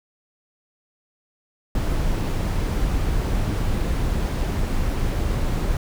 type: noise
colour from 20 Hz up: brown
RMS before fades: -22 dBFS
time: 1.75-5.77 s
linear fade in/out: 2 ms
effects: none